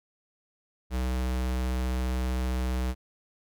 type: tone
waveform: square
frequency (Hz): 63.2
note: B1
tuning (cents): +41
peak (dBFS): -27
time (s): 0.9-2.95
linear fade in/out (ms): 50
effects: none